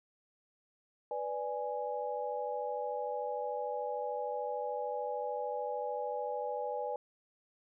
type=chord; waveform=sine; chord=G# diminished; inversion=first; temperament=equal; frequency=493.9 / 587.3 / 830.6 Hz; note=B4 / D5 / G#5; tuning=0 / 0 / 0 cents; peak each=-38 / -39 / -38 dBFS; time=1.11-6.96 s; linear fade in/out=2 ms; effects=none